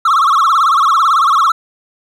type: tone with vibrato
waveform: triangle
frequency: 1215 Hz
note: D#6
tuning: 42 cents flat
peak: -6 dBFS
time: 0.05-1.52 s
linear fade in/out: 5 ms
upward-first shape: sine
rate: 18 Hz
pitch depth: 200 cents each way
effects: none